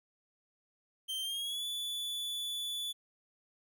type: tone with pitch glide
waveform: 45% pulse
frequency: 3136 to 3460 Hz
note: G7 to A7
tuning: 0 to -30 cents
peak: -35 dBFS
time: 1.08-2.93 s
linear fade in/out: 20 ms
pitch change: +170 cents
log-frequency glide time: 1.21-1.65 s
effects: none